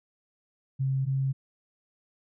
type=tone pair in turn; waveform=sine; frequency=134 / 134.71 Hz; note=C3 / C#3; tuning=+42 / -49 cents; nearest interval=unison; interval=9 cents; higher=second; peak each=-24 dBFS; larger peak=neither; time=0.79-1.06 / 1.06-1.33 s; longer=neither; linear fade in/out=20 ms; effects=none